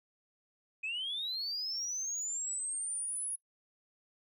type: linear sweep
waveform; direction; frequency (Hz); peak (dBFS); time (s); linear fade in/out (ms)
sine; up; 2489 to 10510; -33; 0.83-3.36; 10
effects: noise-tail reverb RT60 0.1 s tail -23 dB re dry + tanh soft clip ceiling -31 dBFS